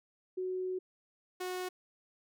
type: tone pair in turn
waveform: sine / sawtooth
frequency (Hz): 370.2 / 365.9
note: F#4 / F#4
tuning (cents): +1 / -19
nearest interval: unison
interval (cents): 20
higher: first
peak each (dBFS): -33 / -32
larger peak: second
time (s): 0.37-0.79 / 1.4-1.69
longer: first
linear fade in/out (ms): 10
effects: none